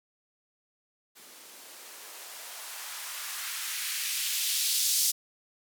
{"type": "noise with band-pass filter sweep", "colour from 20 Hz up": "violet", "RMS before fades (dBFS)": -33, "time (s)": [1.15, 5.12], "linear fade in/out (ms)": 20, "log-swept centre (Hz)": [230, 5200], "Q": 1.2, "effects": []}